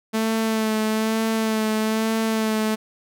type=tone with vibrato; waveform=sawtooth; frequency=220 Hz; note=A3; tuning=in tune; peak=-16 dBFS; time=0.13-2.76 s; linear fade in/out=20 ms; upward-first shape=sine; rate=1.1 Hz; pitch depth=24 cents each way; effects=none